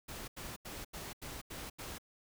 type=noise bursts; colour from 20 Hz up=pink; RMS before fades=-45 dBFS; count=7; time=0.08-1.984 s; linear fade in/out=10 ms; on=200 ms; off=84 ms; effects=none